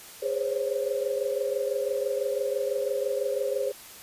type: tone cluster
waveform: sine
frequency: 410.9 / 511 / 531 / 557 Hz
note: G#4 / C5 / C5 / C#5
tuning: -18 / -41 / +25 / +8 cents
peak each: -31 dBFS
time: 0.22-3.72 s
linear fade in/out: 10 ms
effects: white hiss -46 dBFS RMS until 4.02 s + resampled to 32000 Hz